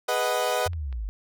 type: chord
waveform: 30% pulse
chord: G# minor seventh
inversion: none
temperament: equal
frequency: 415.3 / 493.9 / 622.3 / 740 Hz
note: G#4 / B4 / D#5 / F#5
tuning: 0 / 0 / 0 / 0 cents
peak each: -31 / -25 / -25 / -26 dBFS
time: 0.08-0.68 s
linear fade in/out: 10 ms
type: clicks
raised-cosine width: 0.3 ms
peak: -31 dBFS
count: 3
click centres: 0.494 / 0.733 / 0.927 s
type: linear sweep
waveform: sine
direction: down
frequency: 92.5 to 45.84 Hz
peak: -28 dBFS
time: 0.66-1.09 s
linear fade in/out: 0 ms
effects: none